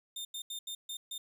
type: tone bursts at uneven times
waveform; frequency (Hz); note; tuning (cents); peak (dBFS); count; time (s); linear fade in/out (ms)
sawtooth; 3623; A7; +50; -35; 6; 0.16-0.25 / 0.34-0.42 / 0.5-0.59 / 0.67-0.75 / 0.89-0.97 / 1.11-1.18; 5
effects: none